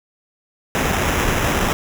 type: noise with sample-and-hold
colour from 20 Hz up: pink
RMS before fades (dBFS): -19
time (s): 0.75-1.73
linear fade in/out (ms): 0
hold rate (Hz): 4410
effects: none